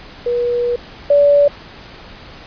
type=tone pair in turn; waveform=sine; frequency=482.5 / 575.3 Hz; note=B4 / D5; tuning=-40 / -36 cents; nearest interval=minor third; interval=304 cents; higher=second; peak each=-14 / -7 dBFS; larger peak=second; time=0.26-0.76 / 1.1-1.48 s; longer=first; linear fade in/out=5 ms; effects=pink hiss -37 dBFS RMS until 2.46 s + resampled to 11025 Hz